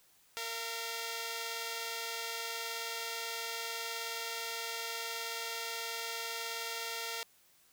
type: tone pair together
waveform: 5% pulse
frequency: 460.4 / 681 Hz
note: A#4 / F5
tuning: -22 / -44 cents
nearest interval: perfect fifth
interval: 678 cents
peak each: -27 / -31 dBFS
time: 0.37-7.23 s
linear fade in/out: 0 ms
effects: white hiss -66 dBFS RMS until 7.72 s